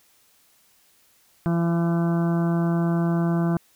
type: harmonic tone with a mistuned harmonic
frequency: 169 Hz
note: E3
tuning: 43 cents sharp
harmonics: 1 / 2 / 3 / 4 / 5 / 6 / 7 / 8 / 9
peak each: -20 / -27 / -42 / -32 / -40 / -39 / -39 / -43 / -41 dBFS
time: 1.46-3.57 s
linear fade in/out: 0 ms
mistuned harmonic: 3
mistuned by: +19 cents
effects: white hiss -60 dBFS RMS until 3.75 s